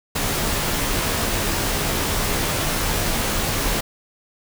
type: noise with comb filter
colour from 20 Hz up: pink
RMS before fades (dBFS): -22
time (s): 0.15-3.81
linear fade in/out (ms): 10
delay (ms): 16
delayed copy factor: -0.5
effects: none